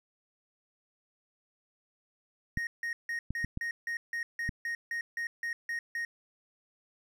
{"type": "tone bursts", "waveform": "triangle", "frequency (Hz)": 1864.7, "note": "A#6", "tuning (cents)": 0, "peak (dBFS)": -30, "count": 14, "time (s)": [2.57, 6.05], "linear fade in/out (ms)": 2, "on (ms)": 100, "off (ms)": 160}
{"type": "clicks", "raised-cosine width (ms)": 5, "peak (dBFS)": -21, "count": 5, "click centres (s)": [2.574, 3.306, 3.445, 3.574, 4.492]}
{"effects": []}